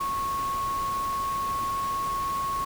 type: tone in noise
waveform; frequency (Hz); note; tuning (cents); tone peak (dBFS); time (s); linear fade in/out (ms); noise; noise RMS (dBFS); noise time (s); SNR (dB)
sine; 1099; C#6; -15; -26; 0-2.65; 10; pink; -39; 0-2.65; +10
effects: none